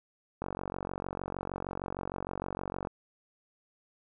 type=click train; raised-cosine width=1 ms; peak=-21 dBFS; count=115; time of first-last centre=0.42-2.872 s; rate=46.5 Hz; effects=none